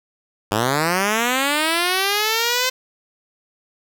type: linear sweep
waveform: 5% pulse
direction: up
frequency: 98 to 517 Hz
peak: -6 dBFS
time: 0.51-2.7 s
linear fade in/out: 10 ms
effects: none